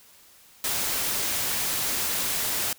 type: noise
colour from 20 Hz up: white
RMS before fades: -27 dBFS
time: 0.64-2.73 s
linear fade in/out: 2 ms
effects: white hiss -54 dBFS RMS until 2.78 s